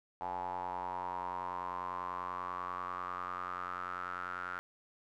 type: tone with band-pass filter sweep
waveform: square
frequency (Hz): 45.1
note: F#1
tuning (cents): -44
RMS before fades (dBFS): -40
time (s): 0.21-4.59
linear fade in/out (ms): 0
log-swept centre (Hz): 850 to 1400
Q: 8.4
effects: none